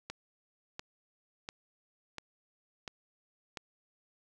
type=click train; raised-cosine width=0.2 ms; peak=-22 dBFS; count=6; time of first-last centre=0.1-3.572 s; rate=1.44 Hz; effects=none